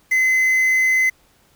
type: tone with quantisation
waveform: triangle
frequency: 2044 Hz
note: C7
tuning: 41 cents flat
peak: -12 dBFS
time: 0.11-1.1 s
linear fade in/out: 10 ms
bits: 6
effects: pink hiss -57 dBFS RMS until 1.55 s